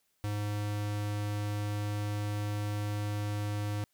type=tone; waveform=square; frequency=103.83 Hz; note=G#2; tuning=in tune; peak=-32 dBFS; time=0.24-3.84 s; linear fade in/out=0 ms; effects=white hiss -75 dBFS RMS until 3.93 s